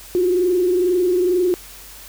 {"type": "tone with frequency modulation", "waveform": "sine", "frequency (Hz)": 360, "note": "F#4", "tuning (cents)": -47, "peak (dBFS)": -14, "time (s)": [0.15, 1.54], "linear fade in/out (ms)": 0, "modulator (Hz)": 22.2, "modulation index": 0.61, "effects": ["added 48 Hz sine -45 dBFS peak until 2.08 s", "white hiss -40 dBFS RMS until 2.08 s"]}